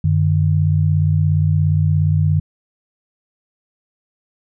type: tone pair together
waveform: sine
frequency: 94.6 / 151.7 Hz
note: F#2 / D#3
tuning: +39 / -44 cents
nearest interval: minor sixth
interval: 817 cents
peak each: -15 dBFS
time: 0.04-2.4 s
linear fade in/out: 5 ms
effects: none